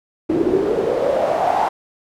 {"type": "noise with band-pass filter sweep", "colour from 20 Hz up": "pink", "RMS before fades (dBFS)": -18, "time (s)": [0.29, 1.69], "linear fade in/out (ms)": 10, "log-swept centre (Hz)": [310, 840], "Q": 6.4, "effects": []}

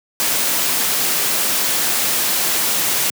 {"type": "noise", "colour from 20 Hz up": "white", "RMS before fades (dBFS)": -18, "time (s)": [0.2, 3.1], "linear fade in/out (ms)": 0, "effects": ["high-pass 150 Hz 12 dB/octave"]}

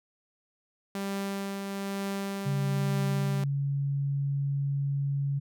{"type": "tone with tremolo", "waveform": "sawtooth", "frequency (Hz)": 197.3, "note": "G3", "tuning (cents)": 11, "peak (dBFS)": -26, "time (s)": [0.95, 3.44], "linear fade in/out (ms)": 2, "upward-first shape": "triangle", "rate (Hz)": 1.1, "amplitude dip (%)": 35}
{"type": "tone", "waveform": "sine", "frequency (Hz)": 140, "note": "C#3", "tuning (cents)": 18, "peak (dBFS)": -26, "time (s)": [2.45, 5.4], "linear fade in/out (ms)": 20}
{"effects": []}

